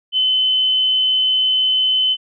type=tone; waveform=sine; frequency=3042 Hz; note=F#7; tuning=47 cents sharp; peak=-13 dBFS; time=0.12-2.17 s; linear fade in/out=50 ms; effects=none